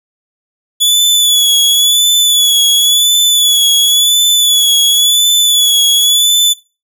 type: tone with vibrato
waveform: sawtooth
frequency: 3424 Hz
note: A7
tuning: 48 cents flat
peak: -4 dBFS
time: 0.8-6.54 s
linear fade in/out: 20 ms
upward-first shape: sine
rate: 0.94 Hz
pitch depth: 46 cents each way
effects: noise-tail reverb RT60 0.3 s tail -20 dB re dry